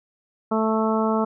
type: harmonic tone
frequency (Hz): 220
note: A3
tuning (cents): 0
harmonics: 1 / 2 / 3 / 4 / 5 / 6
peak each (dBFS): -22 / -25 / -27 / -28 / -29 / -30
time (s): 0.51-1.25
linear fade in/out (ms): 10
effects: none